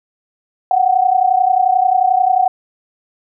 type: tone pair together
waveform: sine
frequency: 730 / 761.3 Hz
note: F#5 / F#5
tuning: -24 / +49 cents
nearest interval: minor second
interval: 73 cents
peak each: -13 dBFS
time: 0.71-2.48 s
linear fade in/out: 2 ms
effects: none